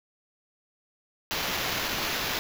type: noise with sample-and-hold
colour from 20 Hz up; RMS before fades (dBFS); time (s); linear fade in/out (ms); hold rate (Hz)
white; -30; 1.31-2.39; 0; 8820
effects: none